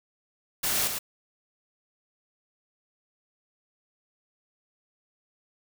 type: noise with echo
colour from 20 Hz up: white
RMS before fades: -27 dBFS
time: 0.63-0.88 s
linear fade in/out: 10 ms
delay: 110 ms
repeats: 1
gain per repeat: -5 dB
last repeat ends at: 0.99 s
effects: none